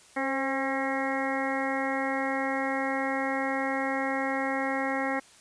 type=harmonic tone with a mistuned harmonic; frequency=270 Hz; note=C#4; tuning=45 cents flat; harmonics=1 / 2 / 3 / 4 / 5 / 6 / 7 / 8; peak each=-32 / -33 / -33 / -38 / -39 / -40 / -34 / -37 dBFS; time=0.16-5.2 s; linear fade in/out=10 ms; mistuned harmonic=2; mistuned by=-27 cents; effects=white hiss -55 dBFS RMS until 5.4 s + resampled to 22050 Hz